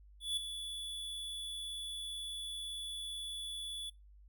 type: tone with ADSR envelope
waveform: square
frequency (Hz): 3437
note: A7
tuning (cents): -41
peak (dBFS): -32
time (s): 0.2-3.9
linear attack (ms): 170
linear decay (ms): 7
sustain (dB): -9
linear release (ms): 9
effects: noise-tail reverb RT60 0.2 s tail -21 dB re dry + added 50 Hz sine -56 dBFS peak until 4.28 s